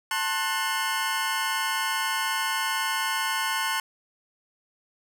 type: chord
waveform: 25% pulse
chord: F# diminished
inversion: first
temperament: just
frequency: 888 / 1065.6 / 1480 Hz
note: A5 / C6 / F#6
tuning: +16 / +31 / 0 cents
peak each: -26 dBFS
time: 0.11-3.8 s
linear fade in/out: 2 ms
effects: none